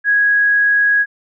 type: tone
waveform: sine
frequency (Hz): 1658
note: G#6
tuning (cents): -3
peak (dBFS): -10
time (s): 0.04-1.06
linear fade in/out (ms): 50
effects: none